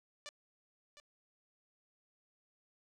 5% pulse tone with echo, 587.3 Hz, D5, in tune, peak -33 dBFS, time 0.26-0.29 s, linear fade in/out 0 ms, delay 710 ms, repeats 1, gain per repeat -11 dB, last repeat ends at 1 s, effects low-pass 8000 Hz 12 dB/octave + 12-bit

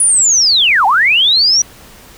sine linear two-way sweep, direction down then up, 9956 to 740 to 5880 Hz, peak -7 dBFS, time 0-1.62 s, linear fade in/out 5 ms, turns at 0.86 s, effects pink hiss -39 dBFS RMS until 2.17 s

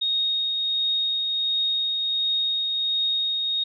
sine tone with tremolo, 3729 Hz, A#7, in tune, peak -20 dBFS, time 0.01-3.64 s, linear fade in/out 10 ms, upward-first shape triangle, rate 1.4 Hz, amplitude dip 30%, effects none

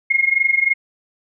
sine tone with amplitude modulation, 2149 Hz, C7, 46 cents sharp, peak -10 dBFS, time 0.1-0.74 s, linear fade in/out 10 ms, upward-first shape sine, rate 23.1 Hz, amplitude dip 85%, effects none

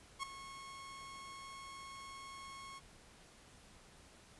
sawtooth tone with ADSR envelope, 1092 Hz, C#6, 26 cents flat, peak -32 dBFS, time 0.19-2.8 s, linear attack 41 ms, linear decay 4 ms, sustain -13 dB, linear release 23 ms, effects pink hiss -61 dBFS RMS until 4.39 s + resampled to 24000 Hz

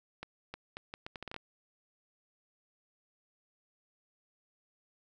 accelerating click train, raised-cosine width 0.3 ms, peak -25 dBFS, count 11, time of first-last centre 0.23-1.364 s, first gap 310 ms, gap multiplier 0.74, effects none

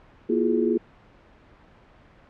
sine tone cluster, 237 / 334.8 / 358.2 / 420.4 Hz, A#3 / E4 / F4 / G#4, +29 / +27 / +44 / +21 cents, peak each -25 dBFS, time 0.29-0.78 s, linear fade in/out 10 ms, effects pink hiss -53 dBFS RMS until 2.29 s + low-pass 2000 Hz 12 dB/octave

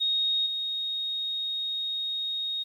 sine tone with level steps, 3734 Hz, A#7, 2 cents sharp, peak -23 / -28 dBFS, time 0-2.64 s, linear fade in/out 20 ms, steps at 0.46 s, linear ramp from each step 5 ms, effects 10-bit

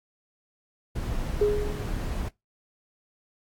brown noise, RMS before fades -30 dBFS, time 0.95-2.29 s, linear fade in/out 10 ms
sine tone with exponential decay, 415.3 Hz, G#4, in tune, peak -17 dBFS, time 1.41-2.06 s, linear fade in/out 5 ms, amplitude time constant 140 ms
effects noise-tail reverb RT60 0.2 s tail -22 dB re dry + AAC 64 kbps

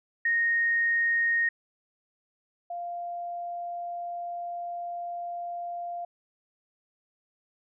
sine tone pair in turn, 1859 / 696.3 Hz, A#6 / F5, -5 / -5 cents, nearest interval octave + perfect fourth, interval 1700 cents, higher first, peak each -22 / -32 dBFS, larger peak first, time 0.25-1.49 / 2.7-6.05 s, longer second, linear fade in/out 5 ms, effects none

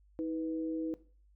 sine tone pair together, 319.5 / 493.9 Hz, D#4 / B4, +46 / 0 cents, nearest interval minor sixth, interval 754 cents, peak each -33 / -40 dBFS, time 0.19-0.94 s, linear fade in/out 0 ms, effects noise-tail reverb RT60 0.4 s tail -17 dB re dry + added 50 Hz sine -61 dBFS peak until 1.35 s

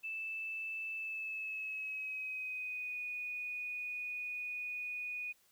sine tone with pitch glide, 2637 to 2475 Hz, E7 to D#7, 0 to -10 cents, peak -38 dBFS, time 0.03-5.33 s, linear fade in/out 20 ms, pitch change -110 cents, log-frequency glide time 0.95-2.98 s, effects white hiss -70 dBFS RMS until 5.51 s

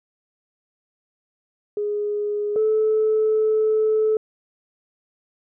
sine tone pair in turn, 415.3 / 434.3 Hz, G#4 / A4, 0 / -23 cents, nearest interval minor second, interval 77 cents, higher second, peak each -21 / -15 dBFS, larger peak second, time 1.77-2.56 / 2.56-4.17 s, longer second, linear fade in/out 2 ms, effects tanh soft clip ceiling -12 dBFS

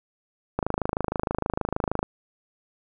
click train, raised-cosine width 1 ms, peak -10 dBFS, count 39, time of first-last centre 0.59-2.029 s, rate 26.4 Hz, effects none

